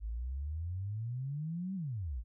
sine exponential two-way sweep, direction up then down, 51.5 to 196.7 to 51.5 Hz, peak -35 dBFS, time 0-2.24 s, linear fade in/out 50 ms, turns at 1.75 s, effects none

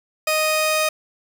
sawtooth tone pair together, 622.2 / 1244.5 Hz, D#5 / D#6, 0 / 0 cents, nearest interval octave, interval 1200 cents, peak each -16 / -15 dBFS, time 0.27-0.89 s, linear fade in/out 5 ms, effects none

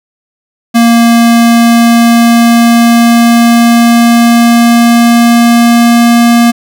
square tone with pitch glide, 233.1 to 235.5 Hz, A#3 to A#3, 0 to +18 cents, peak -3 dBFS, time 0.74-6.52 s, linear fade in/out 20 ms, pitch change +18 cents, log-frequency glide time 0.94-6.19 s, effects none

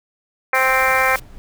harmonic tone, 261.6 Hz, C4, in tune, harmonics 2 / 3 / 4 / 5 / 6 / 7 / 8 / 9, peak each -22 / -22 / -22 / -22 / -22 / -22 / -22 / -22 dBFS, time 0.53-1.16 s, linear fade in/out 2 ms
white noise, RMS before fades -32 dBFS, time 0.54-1.2 s, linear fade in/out 10 ms
brown noise with tremolo, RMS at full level -38 dBFS, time 0.65-1.38 s, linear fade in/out 0 ms, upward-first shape sine, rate 4.3 Hz, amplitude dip 25%
effects none

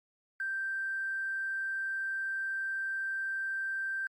triangle tone, 1568 Hz, G6, in tune, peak -28 dBFS, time 0.4-4.07 s, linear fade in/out 2 ms, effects tanh soft clip ceiling -30 dBFS + Opus 48 kbps

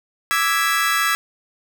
35% pulse chord, E dominant seventh, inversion third, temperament equal, 1174.7 / 1318.5 / 1661.2 / 1975.5 Hz, D6 / E6 / G#6 / B6, 0 / 0 / 0 / 0 cents, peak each -23 / -20 / -20 / -22 dBFS, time 0.31-1.15 s, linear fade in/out 0 ms, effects none

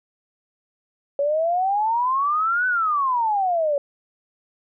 sine exponential two-way sweep, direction up then down, 557 to 1518 to 557 Hz, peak -18 dBFS, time 1.19-3.78 s, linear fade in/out 2 ms, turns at 2.67 s, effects none

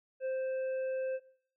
harmonic tone, 523.3 Hz, C5, in tune, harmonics 1 / 3 / 5, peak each -32 / -49 / -54 dBFS, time 0.2-1.2 s, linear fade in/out 50 ms, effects noise-tail reverb RT60 0.6 s tail -20 dB re dry

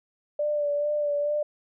sine tone with vibrato, 587.3 Hz, D5, in tune, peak -23 dBFS, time 0.39-1.43 s, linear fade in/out 5 ms, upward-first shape sine, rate 2.3 Hz, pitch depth 27 cents each way, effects none

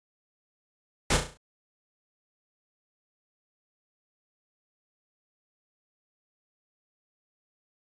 pink noise with echo, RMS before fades -23 dBFS, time 1.1-1.17 s, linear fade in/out 5 ms, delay 34 ms, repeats 6, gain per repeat -6 dB, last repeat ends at 1.374 s, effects resampled to 22050 Hz

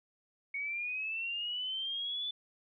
sine linear sweep, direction up, 2217 to 3500 Hz, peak -34 dBFS, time 0.54-2.31 s, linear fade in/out 5 ms, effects none

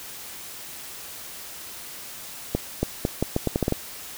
accelerating click train, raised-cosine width 2 ms, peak -8 dBFS, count 10, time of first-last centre 2.55-3.724 s, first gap 280 ms, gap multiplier 0.79, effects white hiss -39 dBFS RMS until 4.17 s

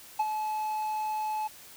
triangle tone with ADSR envelope, 860 Hz, A5, 40 cents flat, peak -20 dBFS, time 0.19-1.48 s, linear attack 9 ms, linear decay 39 ms, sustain -7 dB, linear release 14 ms, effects white hiss -50 dBFS RMS until 1.76 s

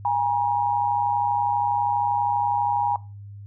sine tone pair together, 820 / 952.4 Hz, G#5 / A#5, -22 / +37 cents, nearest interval minor third, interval 259 cents, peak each -22 dBFS, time 0.05-2.96 s, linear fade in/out 2 ms, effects noise-tail reverb RT60 0.3 s tail -19 dB re dry + added 101 Hz sine -37 dBFS peak until 3.46 s

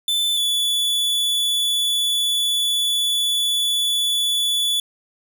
45% pulse tone pair in turn, 3520 / 3444 Hz, A7 / A7, 0 / -38 cents, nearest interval unison, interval 38 cents, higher first, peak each -18 / -18 dBFS, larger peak neither, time 0.08-0.37 / 0.37-4.8 s, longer second, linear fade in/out 2 ms, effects none

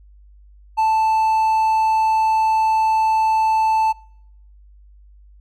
triangle tone, 880 Hz, A5, in tune, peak -12 dBFS, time 0.77-3.93 s, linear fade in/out 20 ms, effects noise-tail reverb RT60 0.7 s tail -26 dB re dry + added 50 Hz sine -44 dBFS peak until 5.4 s

